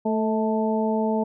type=harmonic tone with a mistuned harmonic; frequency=220 Hz; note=A3; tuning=in tune; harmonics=1 / 2 / 3 / 4; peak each=-23 / -26 / -28 / -29 dBFS; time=0.05-1.24 s; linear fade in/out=10 ms; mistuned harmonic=3; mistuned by=-35 cents; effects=none